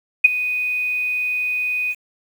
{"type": "tone with ADSR envelope", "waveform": "sine", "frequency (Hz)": 2489, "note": "D#7", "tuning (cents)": 0, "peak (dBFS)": -3, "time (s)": [0.24, 1.95], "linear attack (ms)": 10, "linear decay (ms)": 18, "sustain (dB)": -16, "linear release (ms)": 43, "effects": ["7-bit"]}